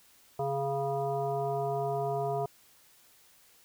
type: harmonic tone with a mistuned harmonic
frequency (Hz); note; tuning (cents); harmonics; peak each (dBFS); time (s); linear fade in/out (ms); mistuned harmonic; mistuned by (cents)
138.59; C#3; 0; 1 / 3 / 5 / 7 / 9; -36 / -33 / -32 / -40 / -46; 0.39-2.46; 5; 9; -23
effects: white hiss -61 dBFS RMS until 3.64 s